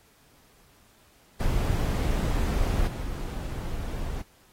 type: noise with level steps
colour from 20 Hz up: brown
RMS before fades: -25 / -32 dBFS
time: 1.4-4.22 s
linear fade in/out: 5 ms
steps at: 2.87 s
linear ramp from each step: 5 ms
effects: pink hiss -60 dBFS RMS until 4.52 s + AAC 48 kbps